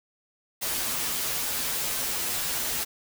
white noise with comb filter, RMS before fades -29 dBFS, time 0.61-2.85 s, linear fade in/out 20 ms, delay 10 ms, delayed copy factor -0.85, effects none

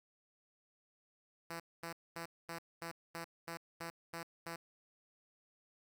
5% pulse tone bursts, 167.4 Hz, E3, 27 cents sharp, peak -31 dBFS, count 10, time 1.5-4.56 s, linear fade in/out 5 ms, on 99 ms, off 230 ms, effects 12-bit

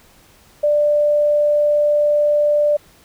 sine tone, 591 Hz, D5, 11 cents sharp, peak -12 dBFS, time 0.63-2.77 s, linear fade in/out 10 ms, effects pink hiss -50 dBFS RMS until 3.04 s

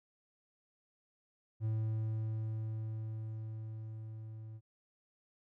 triangle tone with level ramp, 110 Hz, A2, in tune, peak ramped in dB -29 to -43 dBFS, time 1.6-4.61 s, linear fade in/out 50 ms, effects none

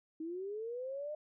sine linear sweep, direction up, 311.1 to 612 Hz, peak -38 dBFS, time 0.2-1.15 s, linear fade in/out 5 ms, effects none

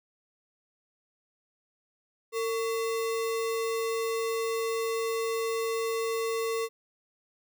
sine tone with sample-and-hold, 453.8 Hz, A#4, 47 cents flat, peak -27 dBFS, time 2.32-6.69 s, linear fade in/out 50 ms, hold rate 1575 Hz, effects none

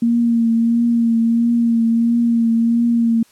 sine tone with vibrato, 232.1 Hz, A#3, 7 cents flat, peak -12 dBFS, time 0.02-3.23 s, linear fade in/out 5 ms, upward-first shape triangle, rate 1.5 Hz, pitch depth 33 cents each way, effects white hiss -53 dBFS RMS until 3.31 s + low-pass 11000 Hz 12 dB/octave

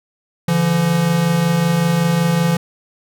square tone pair together, 144.49 / 169.8 Hz, D3 / F3, -28 / -48 cents, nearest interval minor third, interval 280 cents, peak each -21 / -15 dBFS, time 0.48-2.57 s, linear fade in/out 5 ms, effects none

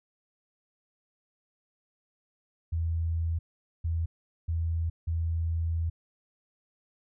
sine tone bursts at uneven times, 82.6 Hz, E2, 4 cents sharp, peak -26 dBFS, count 4, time 2.72-3.39 / 3.84-4.06 / 4.48-4.9 / 5.07-5.9 s, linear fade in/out 10 ms, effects none

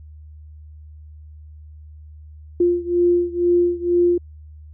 sine beating tone pair, 349.2 / 351.3 Hz, F4 / F4, 0 / +10 cents, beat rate 2.1 Hz, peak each -17 / -19 dBFS, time 2.6-4.18 s, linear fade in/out 5 ms, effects added 76 Hz sine -38 dBFS peak until 4.73 s

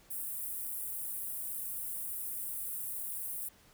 white high-pass noise, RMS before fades -39 dBFS, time 0.1-3.49 s, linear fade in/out 10 ms, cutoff 8900 Hz, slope 48 dB/octave, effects pink hiss -62 dBFS RMS until 3.73 s

